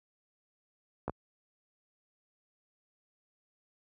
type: clicks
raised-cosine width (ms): 1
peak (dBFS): -20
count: 2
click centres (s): 1.08 / 1.096
effects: high-pass 60 Hz 12 dB/octave